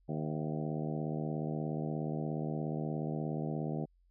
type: harmonic tone with a mistuned harmonic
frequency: 76.9 Hz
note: D#2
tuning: 20 cents flat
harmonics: 2 / 3 / 4 / 5 / 6 / 7 / 8 / 9 / 10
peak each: -36 / -40 / -42 / -44 / -46 / -47 / -48 / -49 / -50 dBFS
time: 0.08-3.86 s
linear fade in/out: 20 ms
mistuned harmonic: 8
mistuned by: +62 cents
effects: added 44 Hz sine -65 dBFS peak until 4.1 s